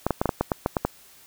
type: clicks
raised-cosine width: 1 ms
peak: -7 dBFS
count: 10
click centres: 0.066 / 0.107 / 0.215 / 0.257 / 0.292 / 0.41 / 0.518 / 0.661 / 0.768 / 0.85 s
effects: white hiss -52 dBFS RMS until 1.26 s